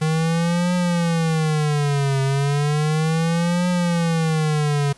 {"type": "tone with vibrato", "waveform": "square", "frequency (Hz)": 155.56, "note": "D#3", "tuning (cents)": 0, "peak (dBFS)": -18, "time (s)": [0.01, 4.93], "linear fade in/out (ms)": 10, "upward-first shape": "triangle", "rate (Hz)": 0.34, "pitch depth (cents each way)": 250, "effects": ["pink hiss -50 dBFS RMS until 4.97 s", "resampled to 24000 Hz"]}